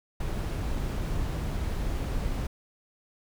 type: noise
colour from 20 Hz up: brown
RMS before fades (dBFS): -30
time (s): 0.2-2.47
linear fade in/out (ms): 5
effects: none